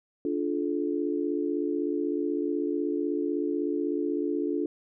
sine tone cluster, 291.8 / 347.9 / 431.3 Hz, D4 / F4 / A4, -11 / -7 / -35 cents, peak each -29 / -30 / -32 dBFS, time 0.25-4.66 s, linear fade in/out 2 ms, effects none

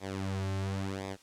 sawtooth tone with flanger, 96.6 Hz, G2, 25 cents flat, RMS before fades -35 dBFS, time 0-1.17 s, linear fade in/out 50 ms, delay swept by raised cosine 0.68 to 4.18 ms, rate 0.94 Hz, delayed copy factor -0.8, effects white hiss -60 dBFS RMS until 1.22 s + low-pass 8000 Hz 12 dB/octave

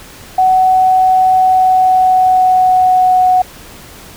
sine tone with pitch glide, 748 to 737.3 Hz, F#5 to F#5, +19 to -6 cents, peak -6 dBFS, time 0.38-3.42 s, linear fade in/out 5 ms, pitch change -25 cents, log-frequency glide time 1.39-3.29 s, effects pink hiss -35 dBFS RMS until 4.16 s

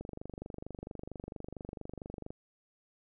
click train, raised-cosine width 2 ms, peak -28 dBFS, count 57, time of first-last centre 0.01-2.305 s, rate 24.4 Hz, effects none

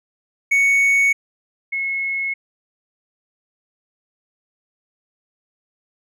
triangle / sine tone pair in turn, 2223 / 2180 Hz, C#7 / C#7, +4 / -29 cents, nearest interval unison, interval 33 cents, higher first, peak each -11 / -20 dBFS, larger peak first, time 0.51-1.13 / 1.72-2.34 s, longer neither, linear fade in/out 10 ms, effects none

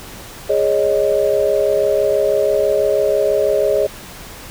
sine chord, Ab suspended fourth, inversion none, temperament equal with one note detuned, 415.3 / 554.4 / 620.5 Hz, Ab4 / Db5 / Eb5, 0 / 0 / -5 cents, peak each -17 dBFS, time 0.49-3.87 s, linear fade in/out 10 ms, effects pink hiss -35 dBFS RMS until 4.5 s

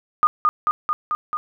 sine tone with echo, 1223 Hz, D#6, 30 cents flat, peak -11 dBFS, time 0.23-0.27 s, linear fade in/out 0 ms, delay 220 ms, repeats 5, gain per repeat -2 dB, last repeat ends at 1.37 s, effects none

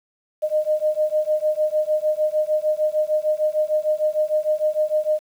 sine beating tone pair, 610 / 616.6 Hz, D#5 / D#5, -34 / -16 cents, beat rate 6.6 Hz, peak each -21 dBFS, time 0.42-5.2 s, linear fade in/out 20 ms, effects 8-bit

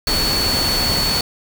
sine tone in noise, 4432 Hz, C#8, 1 cent flat, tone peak -18 dBFS, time 0.07-1.21 s, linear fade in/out 2 ms, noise pink, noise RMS -21 dBFS, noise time 0.07-1.21 s, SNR 0 dB, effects none

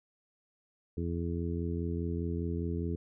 harmonic tone, 84.9 Hz, F2, 48 cents flat, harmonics 1 / 2 / 3 / 4 / 5, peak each -34 / -37 / -39 / -40 / -41 dBFS, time 0.97-2.96 s, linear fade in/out 5 ms, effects none

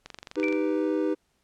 click train, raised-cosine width 0.2 ms, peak -22 dBFS, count 12, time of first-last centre 0.06-0.526 s, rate 23.6 Hz
triangle chord, Eb augmented, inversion none, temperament equal, 311.1 / 392 / 493.9 Hz, Eb4 / G4 / B4, 0 / 0 / 0 cents, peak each -24 / -27 / -28 dBFS, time 0.36-1.15 s, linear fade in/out 20 ms
sine tone with exponential decay, 2338 Hz, D7, 8 cents flat, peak -26 dBFS, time 0.43-0.88 s, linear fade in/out 0 ms, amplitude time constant 97 ms
effects pink hiss -71 dBFS RMS until 1.43 s + low-pass 11000 Hz 12 dB/octave

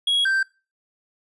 triangle tone pair in turn, 3316 / 1564.9 Hz, G#7 / G6, -3 / -3 cents, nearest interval octave + minor second, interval 1300 cents, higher first, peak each -16 dBFS, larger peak neither, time 0.07-0.25 / 0.25-0.43 s, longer neither, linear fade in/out 5 ms, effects noise-tail reverb RT60 0.3 s tail -21 dB re dry + resampled to 24000 Hz

